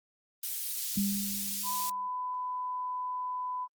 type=high-pass noise; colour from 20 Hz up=white; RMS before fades=-35 dBFS; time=0.43-1.9 s; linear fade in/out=5 ms; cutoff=4100 Hz; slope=12 dB/octave
type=tone with exponential decay; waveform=sine; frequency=200 Hz; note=G3; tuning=35 cents sharp; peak=-25 dBFS; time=0.97-2.08 s; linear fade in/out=5 ms; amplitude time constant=240 ms
type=tone; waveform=sine; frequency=1001 Hz; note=B5; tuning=23 cents sharp; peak=-32 dBFS; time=1.63-3.68 s; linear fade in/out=50 ms
effects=Opus 32 kbps